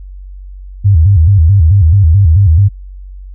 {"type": "tone with vibrato", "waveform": "sine", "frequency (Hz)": 89.1, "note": "F2", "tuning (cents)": 35, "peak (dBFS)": -3, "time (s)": [0.84, 2.69], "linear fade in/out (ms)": 20, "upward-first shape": "square", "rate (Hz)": 4.6, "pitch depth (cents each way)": 200, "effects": ["added 47 Hz sine -26 dBFS peak until 3.34 s"]}